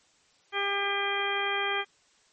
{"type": "harmonic tone", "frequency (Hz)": 400, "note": "G4", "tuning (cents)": 35, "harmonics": [1, 2, 3, 4, 5, 6, 8], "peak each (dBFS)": [-34, -34, -34, -34, -34, -34, -34], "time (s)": [0.52, 1.85], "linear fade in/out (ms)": 50, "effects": ["white hiss -64 dBFS RMS until 2.32 s", "MP3 32 kbps"]}